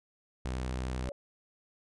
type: tone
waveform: sawtooth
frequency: 63.4 Hz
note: B1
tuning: 46 cents sharp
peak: -29 dBFS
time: 0.45-1.09 s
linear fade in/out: 0 ms
type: tone with exponential growth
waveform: sine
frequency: 567 Hz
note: C#5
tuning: 39 cents sharp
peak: -36 dBFS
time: 0.92-1.12 s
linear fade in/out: 2 ms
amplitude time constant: 42 ms
effects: resampled to 22050 Hz